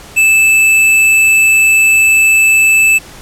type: tone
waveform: square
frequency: 2629 Hz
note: E7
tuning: 5 cents flat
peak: -6 dBFS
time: 0.16-2.99 s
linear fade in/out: 20 ms
effects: pink hiss -34 dBFS RMS until 3.21 s + low-pass 12000 Hz 12 dB/octave